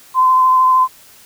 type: tone with vibrato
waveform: sine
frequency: 1029 Hz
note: C6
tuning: 29 cents flat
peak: -8 dBFS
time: 0.14-0.88 s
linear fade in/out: 50 ms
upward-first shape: sine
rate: 13 Hz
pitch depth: 15 cents each way
effects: white hiss -44 dBFS RMS until 1.25 s